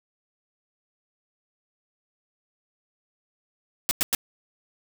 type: noise bursts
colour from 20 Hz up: white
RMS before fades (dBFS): -22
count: 3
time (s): 3.89-4.149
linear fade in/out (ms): 0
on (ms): 21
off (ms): 98
effects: none